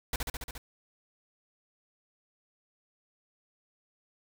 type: noise with echo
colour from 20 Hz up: pink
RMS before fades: -31 dBFS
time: 0.13-0.16 s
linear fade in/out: 2 ms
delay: 70 ms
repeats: 6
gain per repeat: -2 dB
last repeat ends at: 0.58 s
effects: none